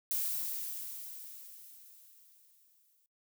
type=noise with exponential decay; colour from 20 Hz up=violet; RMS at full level=-32 dBFS; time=0.11-3.06 s; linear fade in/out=1 ms; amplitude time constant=640 ms; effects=noise-tail reverb RT60 0.2 s tail -24 dB re dry